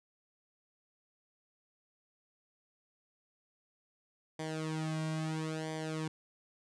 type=tone with flanger; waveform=sawtooth; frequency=157.7 Hz; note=D#3; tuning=24 cents sharp; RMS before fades=-37 dBFS; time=4.39-6.08 s; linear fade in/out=5 ms; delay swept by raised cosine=0.74 to 2.34 ms; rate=0.75 Hz; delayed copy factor=-0.85; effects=resampled to 22050 Hz